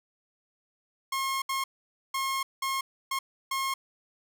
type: tone bursts at uneven times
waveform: sawtooth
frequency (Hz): 1076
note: C6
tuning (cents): +48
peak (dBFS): -24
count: 6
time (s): 1.12-1.42 / 1.49-1.64 / 2.14-2.43 / 2.62-2.81 / 3.11-3.19 / 3.51-3.74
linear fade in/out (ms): 5
effects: none